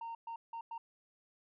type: tone bursts at uneven times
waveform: sine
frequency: 920 Hz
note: A#5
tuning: 23 cents flat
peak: -38 dBFS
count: 4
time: 0.01-0.15 / 0.27-0.36 / 0.53-0.61 / 0.71-0.78 s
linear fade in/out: 5 ms
effects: tanh soft clip ceiling -39 dBFS